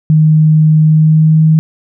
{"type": "tone with pitch glide", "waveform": "sine", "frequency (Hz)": [155.56, 157.73], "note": ["D#3", "D#3"], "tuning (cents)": [0, 24], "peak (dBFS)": -4, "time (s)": [0.1, 1.59], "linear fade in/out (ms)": 0, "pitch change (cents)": 24, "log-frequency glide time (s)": [0.83, 1.43], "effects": []}